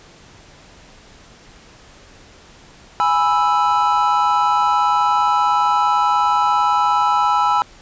triangle chord, E major, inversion first, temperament equal, 830.6 / 987.8 / 1318.5 Hz, G#5 / B5 / E6, 0 / 0 / 0 cents, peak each -16 dBFS, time 3-7.62 s, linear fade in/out 0 ms, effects pink hiss -45 dBFS RMS until 7.81 s + resampled to 16000 Hz

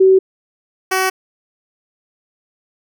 sine / 10% pulse tone pair in turn, 380 / 376.9 Hz, F#4 / F#4, +46 / +32 cents, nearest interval unison, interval 14 cents, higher first, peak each -6 dBFS, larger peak neither, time 0-0.19 / 0.91-1.1 s, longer neither, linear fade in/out 10 ms, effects none

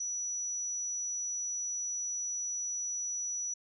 sine tone, 5890 Hz, F#8, 9 cents flat, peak -33 dBFS, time 0-3.54 s, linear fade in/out 5 ms, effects none

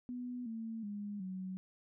sine tone with pitch steps, 246.9 / 225.1 / 205.2 / 187.12 Hz, B3 / A3 / G#3 / F#3, 0 / +40 / -21 / +20 cents, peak -39 dBFS, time 0.09-1.57 s, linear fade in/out 0 ms, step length 370 ms, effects none

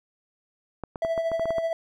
clicks, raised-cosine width 1 ms, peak -19 dBFS, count 9, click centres 0.837 / 0.958 / 1.049 / 1.178 / 1.317 / 1.396 / 1.456 / 1.506 / 1.583 s
triangle tone with tremolo, 659.3 Hz, E5, in tune, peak -20 dBFS, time 1.02-1.73 s, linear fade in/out 2 ms, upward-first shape sine, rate 13 Hz, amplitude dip 50%
effects none

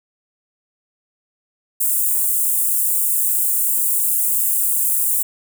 white high-pass noise, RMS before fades -18 dBFS, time 1.8-5.23 s, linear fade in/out 10 ms, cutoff 7900 Hz, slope 48 dB/octave, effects none

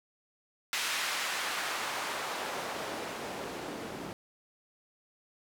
white noise with band-pass filter sweep, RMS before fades -36 dBFS, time 0.73-4.13 s, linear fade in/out 0 ms, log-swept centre 2100 to 240 Hz, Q 0.76, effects none

